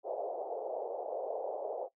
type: band-pass noise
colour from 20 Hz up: pink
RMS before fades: -38 dBFS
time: 0.03-1.89 s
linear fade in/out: 50 ms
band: 440 to 750 Hz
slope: 48 dB/octave
effects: noise-tail reverb RT60 0.1 s tail -17 dB re dry